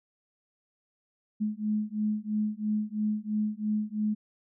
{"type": "beating tone pair", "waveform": "sine", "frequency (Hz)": [211.1, 214.1], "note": ["G#3", "A3"], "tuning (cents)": [29, -47], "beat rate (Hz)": 3, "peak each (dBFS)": -30, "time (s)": [1.4, 4.15], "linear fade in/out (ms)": 20, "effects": []}